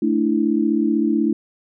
sine chord, A suspended fourth, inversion none, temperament equal with one note detuned, 220.9 / 293.7 / 329.6 Hz, A3 / D4 / E4, +7 / 0 / 0 cents, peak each -20 dBFS, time 0.02-1.33 s, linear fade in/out 5 ms, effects none

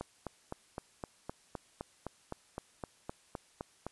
click train, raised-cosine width 1 ms, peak -24 dBFS, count 16, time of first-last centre 0.01-3.866 s, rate 3.89 Hz, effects white hiss -65 dBFS RMS until 3.91 s + resampled to 24000 Hz

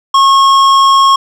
sine tone with hard clipping, 1089 Hz, C#6, 31 cents flat, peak -6 dBFS, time 0.14-1.16 s, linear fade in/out 5 ms, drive 11 dB, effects none

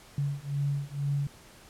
sine beating tone pair, 140.8 / 142.9 Hz, C#3 / D3, +27 / -47 cents, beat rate 2.1 Hz, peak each -31 dBFS, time 0.18-1.27 s, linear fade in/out 2 ms, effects pink hiss -53 dBFS RMS until 1.69 s + low-pass 12000 Hz 12 dB/octave

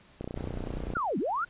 click train, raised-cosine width 2 ms, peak -22 dBFS, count 24, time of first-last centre 0.21-0.969 s, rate 30.3 Hz
brown noise, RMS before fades -38 dBFS, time 0.36-0.94 s, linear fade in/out 2 ms
sine linear two-way sweep, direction down then up, 1480 to 168.3 to 1480 Hz, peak -27 dBFS, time 0.95-1.45 s, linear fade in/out 10 ms, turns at 1.18 s
effects pink hiss -58 dBFS RMS until 1.49 s + resampled to 8000 Hz

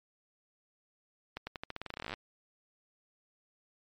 accelerating click train, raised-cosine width 0.3 ms, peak -22 dBFS, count 21, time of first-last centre 1.37-2.139 s, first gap 100 ms, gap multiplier 0.88, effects MP3 64 kbps

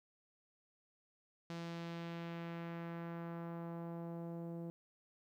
sawtooth tone with low-pass filter sweep, 168.7 Hz, E3, 40 cents sharp, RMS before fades -45 dBFS, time 1.5-4.7 s, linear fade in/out 0 ms, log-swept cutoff 5300 to 500 Hz, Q 1.1, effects 13-bit

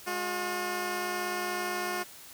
10% pulse tone pair together, 207.7 / 359.1 Hz, G#3 / F4, 0 / +48 cents, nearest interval major sixth, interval 948 cents, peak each -31 / -23 dBFS, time 0.06-2.04 s, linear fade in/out 20 ms, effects white hiss -49 dBFS RMS until 2.33 s

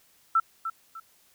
sine tone with echo, 1332 Hz, E6, 18 cents sharp, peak -18 dBFS, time 0.35-0.4 s, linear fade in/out 5 ms, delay 300 ms, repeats 2, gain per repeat -10 dB, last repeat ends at 1 s, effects white hiss -62 dBFS RMS until 1.34 s

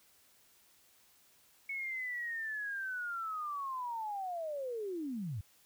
sine linear sweep, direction down, 2214 to 87.31 Hz, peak -36 dBFS, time 1.69-5.41 s, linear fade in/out 5 ms, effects white hiss -66 dBFS RMS until 5.65 s

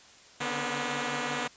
5% pulse tone cluster, 143.5 / 148.9 / 243.1 / 260.6 Hz, D3 / D3 / B3 / C4, -40 / +24 / -27 / -7 cents, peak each -27 / -28 / -20 / -28 dBFS, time 0.4-1.48 s, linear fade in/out 10 ms, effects white hiss -54 dBFS RMS until 1.56 s + resampled to 16000 Hz

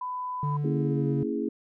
sine tone, 1000 Hz, B5, 21 cents sharp, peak -30 dBFS, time 0.01-0.57 s, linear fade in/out 5 ms
triangle tone with pitch glide, 146.83 to 141.09 Hz, D3 to C#3, 0 to +31 cents, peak -24 dBFS, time 0.43-1.23 s, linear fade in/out 2 ms, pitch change -69 cents, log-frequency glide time 0.71-1.08 s
sine chord, A# half-diminished seventh, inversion none, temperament equal with one note detuned, 229.7 / 277.2 / 329.6 / 415.3 Hz, A#3 / C#4 / E4 / G#4, -25 / 0 / 0 / 0 cents, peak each -32 dBFS, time 0.64-1.49 s, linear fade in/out 5 ms
effects none

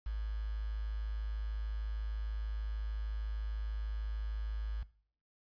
sine tone with quantisation, 53.2 Hz, G#1, 42 cents sharp, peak -34 dBFS, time 0.06-4.83 s, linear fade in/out 5 ms, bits 9, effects noise-tail reverb RT60 0.5 s tail -19 dB re dry + resampled to 11025 Hz

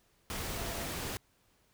sine tone in noise, 680 Hz, F5, 46 cents flat, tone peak -46 dBFS, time 0.57-0.86 s, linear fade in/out 0 ms, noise pink, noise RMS -38 dBFS, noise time 0.3-1.17 s, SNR -11 dB, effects pink hiss -70 dBFS RMS until 1.73 s

